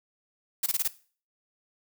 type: noise bursts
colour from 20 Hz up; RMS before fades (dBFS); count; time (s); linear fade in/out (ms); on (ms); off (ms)
blue; -26; 5; 0.63-0.878; 5; 32; 22
effects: noise-tail reverb RT60 0.4 s tail -17 dB re dry